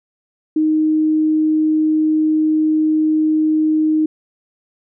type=tone; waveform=sine; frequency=311 Hz; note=D#4; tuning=1 cent flat; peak=-12 dBFS; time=0.56-4.06 s; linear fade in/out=5 ms; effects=none